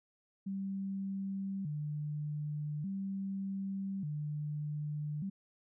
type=tone with vibrato; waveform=sine; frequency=170.4 Hz; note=F3; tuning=42 cents flat; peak=-35 dBFS; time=0.46-5.3 s; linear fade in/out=10 ms; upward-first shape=square; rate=0.42 Hz; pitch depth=230 cents each way; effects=none